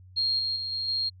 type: tone with level steps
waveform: sine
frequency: 4239 Hz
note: C8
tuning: 22 cents sharp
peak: -23 / -26 / -30 / -28 / -25 dBFS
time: 0.16-1.1 s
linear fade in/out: 20 ms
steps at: 0.39 / 0.56 / 0.72 / 0.88 s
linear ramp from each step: 2 ms
effects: added 92 Hz sine -48 dBFS peak until 1.2 s